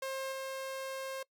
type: tone with level steps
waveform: sawtooth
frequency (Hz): 533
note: C5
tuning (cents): +32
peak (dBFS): -32 / -34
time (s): 0.02-1.23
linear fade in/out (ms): 5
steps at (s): 0.32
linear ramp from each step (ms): 2
effects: noise-tail reverb RT60 0.1 s tail -23 dB re dry